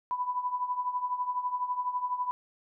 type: tone with tremolo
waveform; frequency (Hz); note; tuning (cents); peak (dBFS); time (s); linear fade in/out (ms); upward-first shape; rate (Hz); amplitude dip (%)
sine; 993; B5; +9; -25; 0.11-2.31; 0; triangle; 12; 80
effects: none